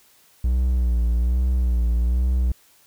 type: tone with vibrato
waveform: triangle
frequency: 60.5 Hz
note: B1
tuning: 35 cents flat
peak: -15 dBFS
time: 0.44-2.52 s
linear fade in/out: 5 ms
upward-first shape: sine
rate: 1.2 Hz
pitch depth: 71 cents each way
effects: white hiss -56 dBFS RMS until 2.86 s